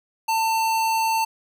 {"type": "tone", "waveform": "square", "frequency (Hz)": 895, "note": "A5", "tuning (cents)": 29, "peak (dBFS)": -20, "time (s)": [0.28, 1.25], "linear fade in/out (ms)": 10, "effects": []}